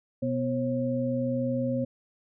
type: tone cluster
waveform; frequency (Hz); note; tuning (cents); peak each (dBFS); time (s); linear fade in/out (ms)
sine; 125.2 / 246.9 / 539; B2 / B3 / C#5; +24 / 0 / -49; -32 / -28 / -30; 0.22-1.85; 10
effects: none